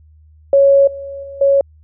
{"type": "tone with level steps", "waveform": "sine", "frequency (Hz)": 554.4, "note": "C#5", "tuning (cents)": 0, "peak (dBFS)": [-6, -25, -28, -8], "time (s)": [0.53, 1.61], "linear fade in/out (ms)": 2, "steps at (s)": [0.87, 1.23, 1.41], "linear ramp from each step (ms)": 5, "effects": ["added 77 Hz sine -43 dBFS peak until 1.83 s"]}